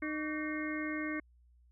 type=harmonic tone with a mistuned harmonic; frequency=306.1 Hz; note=D#4; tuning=28 cents flat; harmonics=1 / 2 / 4 / 5 / 6 / 7; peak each=-36 / -46 / -46 / -46 / -43 / -42 dBFS; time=0.02-1.2 s; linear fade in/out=5 ms; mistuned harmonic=4; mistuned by=-120 cents; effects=added 60 Hz sine -61 dBFS peak until 1.71 s